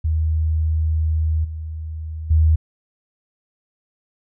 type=tone with level steps; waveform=sine; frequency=79 Hz; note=D#2; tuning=27 cents sharp; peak=-16 / -26 / -11 dBFS; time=0.04-2.56 s; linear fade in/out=10 ms; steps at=1.44 / 2.3 s; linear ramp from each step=10 ms; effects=none